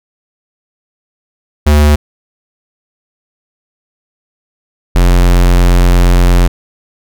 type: tone pair in turn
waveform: square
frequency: 74.3 / 44.28 Hz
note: D2 / F1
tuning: +21 / +25 cents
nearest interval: major sixth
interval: 896 cents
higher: first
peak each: -5 dBFS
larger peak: neither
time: 1.66-1.96 / 4.95-6.48 s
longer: second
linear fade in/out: 10 ms
effects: none